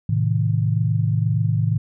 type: chord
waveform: sine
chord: A diminished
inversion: none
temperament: just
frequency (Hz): 110 / 132 / 158.4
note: A2 / C3 / Eb3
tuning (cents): 0 / +16 / +31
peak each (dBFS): -19 / -24 / -22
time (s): 0.09-1.78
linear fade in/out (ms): 5
effects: none